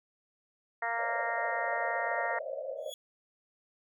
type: harmonic tone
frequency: 232 Hz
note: A#3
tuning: 8 cents flat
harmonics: 2 / 3 / 4 / 5 / 6 / 7 / 8 / 9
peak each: -46 / -35 / -37 / -43 / -39 / -45 / -35 / -45 dBFS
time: 0.82-2.39 s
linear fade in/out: 5 ms
type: band-pass noise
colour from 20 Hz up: white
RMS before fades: -39 dBFS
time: 0.96-2.93 s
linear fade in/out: 50 ms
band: 510 to 640 Hz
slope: 96 dB/octave
type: tone with exponential growth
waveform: sawtooth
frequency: 3367 Hz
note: G#7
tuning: 23 cents sharp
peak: -35 dBFS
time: 2.77-2.94 s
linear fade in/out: 1 ms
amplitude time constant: 35 ms
effects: none